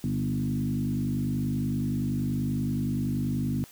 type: tone with frequency modulation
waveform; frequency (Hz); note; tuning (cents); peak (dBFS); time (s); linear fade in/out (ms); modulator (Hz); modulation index
sine; 190; F#3; +46; -25; 0.04-3.64; 0; 50.5; 1.8
effects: white hiss -52 dBFS RMS until 3.71 s